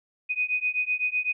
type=beating tone pair; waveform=sine; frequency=2489 / 2496.9 Hz; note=D#7 / D#7; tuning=0 / +5 cents; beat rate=7.9 Hz; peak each=-27 dBFS; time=0.29-1.33 s; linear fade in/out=20 ms; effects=none